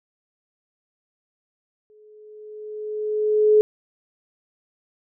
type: tone with exponential growth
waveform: sine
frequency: 425.8 Hz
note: G#4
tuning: 43 cents sharp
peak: -10 dBFS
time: 1.9-3.61 s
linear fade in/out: 0 ms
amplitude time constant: 370 ms
effects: none